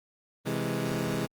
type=chord; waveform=20% pulse; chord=C augmented; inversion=none; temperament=equal; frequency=130.81 / 164.81 / 207.7 Hz; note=C3 / E3 / G#3; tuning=0 / 0 / 0 cents; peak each=-28 dBFS; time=0.45-1.27 s; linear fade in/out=20 ms; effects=Opus 24 kbps